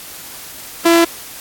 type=tone; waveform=sawtooth; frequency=336.4 Hz; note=E4; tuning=35 cents sharp; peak=-4 dBFS; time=0.85-1.05 s; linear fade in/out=10 ms; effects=white hiss -33 dBFS RMS until 1.4 s + AAC 64 kbps